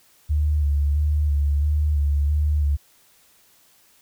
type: tone with vibrato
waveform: sine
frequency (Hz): 73.42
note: D2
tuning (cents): 0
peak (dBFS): -17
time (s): 0.29-2.77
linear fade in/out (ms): 20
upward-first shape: square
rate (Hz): 1.5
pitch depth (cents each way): 34
effects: white hiss -57 dBFS RMS until 4.01 s